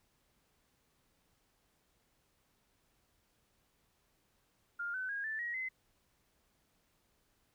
sine tone with pitch steps, 1406 / 1515.6 / 1633.8 / 1761.2 / 1898.6 / 2047 Hz, F6 / F#6 / G#6 / A6 / A#6 / C7, +11 / +41 / -29 / +1 / +31 / -38 cents, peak -36 dBFS, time 4.79-5.69 s, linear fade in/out 10 ms, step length 150 ms, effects pink hiss -75 dBFS RMS until 7.54 s

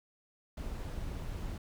brown noise, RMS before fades -39 dBFS, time 0.57-1.58 s, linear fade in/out 5 ms, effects none

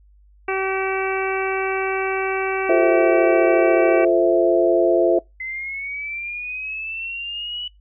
harmonic tone, 383.3 Hz, G4, 39 cents flat, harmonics 1 / 2 / 3 / 4 / 5 / 6 / 7, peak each -23 / -27 / -29 / -30 / -34 / -28 / -33 dBFS, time 0.48-4.05 s, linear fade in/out 5 ms
sine chord, F major seventh, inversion none, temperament equal, 349.2 / 440 / 523.3 / 659.3 Hz, F4 / A4 / C5 / E5, 0 / 0 / 0 / 0 cents, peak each -17 / -22 / -21 / -17 dBFS, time 2.69-5.19 s, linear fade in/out 5 ms
sine linear sweep, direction up, 2046 to 2960 Hz, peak -26 dBFS, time 5.4-7.68 s, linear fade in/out 5 ms
effects noise-tail reverb RT60 0.2 s tail -24 dB re dry + added 50 Hz sine -49 dBFS peak until 7.8 s

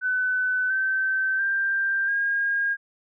sine tone with pitch steps, 1507 / 1544.9 / 1583.8 / 1623.6 Hz, F#6 / G6 / G6 / G#6, +31 / -26 / +17 / -40 cents, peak -21 dBFS, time 0.01-2.77 s, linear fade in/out 50 ms, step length 690 ms, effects none

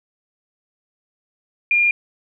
sine tone, 2409 Hz, D7, 43 cents sharp, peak -13 dBFS, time 1.71-1.91 s, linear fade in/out 2 ms, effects none

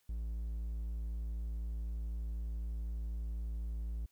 triangle tone, 56 Hz, A1, 31 cents sharp, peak -34 dBFS, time 0.09-4.06 s, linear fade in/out 5 ms, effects white hiss -75 dBFS RMS until 4.11 s

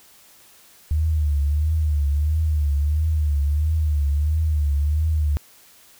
sine tone with vibrato, 75.1 Hz, D2, 39 cents sharp, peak -17 dBFS, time 0.91-5.37 s, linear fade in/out 0 ms, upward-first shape triangle, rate 1.5 Hz, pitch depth 110 cents each way, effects white hiss -51 dBFS RMS until 5.99 s

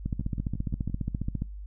two click trains, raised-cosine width 5 ms, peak -22 / -17 dBFS, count 5 / 21, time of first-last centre 0.21-0.898 / 0.06-1.421 s, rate 5.81 / 14.7 Hz, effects noise-tail reverb RT60 0.2 s tail -23 dB re dry + added 50 Hz sine -37 dBFS peak until 1.66 s

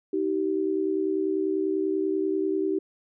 sine tone pair together, 314.6 / 384.8 Hz, D#4 / G4, +19 / -32 cents, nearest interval minor third, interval 349 cents, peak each -27 / -25 dBFS, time 0.13-2.79 s, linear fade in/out 5 ms, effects none

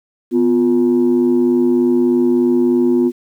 sine tone pair together, 249.4 / 352.7 Hz, B3 / F4, +17 / +17 cents, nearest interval tritone, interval 600 cents, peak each -12 dBFS, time 0.31-3.12 s, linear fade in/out 50 ms, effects tanh soft clip ceiling -6 dBFS + 8-bit

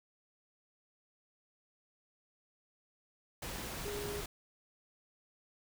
sine tone in noise, 410.4 Hz, G#4, 21 cents flat, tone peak -40 dBFS, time 3.85-4.21 s, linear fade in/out 5 ms, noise pink, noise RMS -42 dBFS, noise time 3.42-4.26 s, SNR -1 dB, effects none

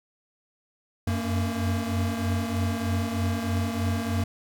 square tone cluster, 91.4 / 94.6 / 229.5 Hz, F#2 / F#2 / A#3, -21 / +39 / -27 cents, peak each -30 dBFS, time 1.07-4.24 s, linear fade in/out 5 ms, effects none

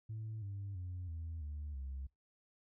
sine tone with pitch steps, 109.6 / 99.35 / 90.06 / 81.63 / 74 / 67.08 Hz, A2 / G2 / F#2 / E2 / D2 / C2, -6 / +24 / -46 / -16 / +14 / +44 cents, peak -39 dBFS, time 0.09-2.07 s, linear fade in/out 10 ms, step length 330 ms, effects noise-tail reverb RT60 0.2 s tail -25 dB re dry + tanh soft clip ceiling -38 dBFS

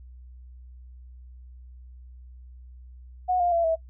sine tone with pitch steps, 731 / 703.3 / 676.6 / 650.9 Hz, F#5 / F5 / E5 / E5, -21 / +12 / +45 / -22 cents, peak -20 dBFS, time 3.28-3.76 s, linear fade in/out 20 ms, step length 120 ms, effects noise-tail reverb RT60 0.1 s tail -23 dB re dry + added 62 Hz sine -43 dBFS peak until 3.89 s

